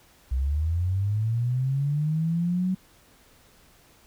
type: linear sweep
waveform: sine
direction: up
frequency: 61.8 to 188.5 Hz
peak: -22 dBFS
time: 0.31-2.75 s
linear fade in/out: 10 ms
effects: pink hiss -57 dBFS RMS until 4.06 s